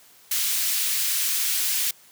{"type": "high-pass noise", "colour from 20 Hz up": "white", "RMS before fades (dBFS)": -24, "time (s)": [0.31, 1.91], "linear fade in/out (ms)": 5, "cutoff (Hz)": 2200, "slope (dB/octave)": 12, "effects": ["white hiss -53 dBFS RMS until 2.11 s", "high-pass 100 Hz 12 dB/octave"]}